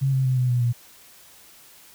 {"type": "tone with pitch steps", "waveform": "sine", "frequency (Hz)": [135.6, 132.27, 129.03, 125.86, 122.78, 119.76], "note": ["C#3", "C3", "C3", "B2", "B2", "A#2"], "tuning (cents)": [-38, 19, -24, 33, -10, 47], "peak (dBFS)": -18, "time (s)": [0.01, 0.73], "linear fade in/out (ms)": 20, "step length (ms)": 120, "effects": ["white hiss -50 dBFS RMS until 1.94 s"]}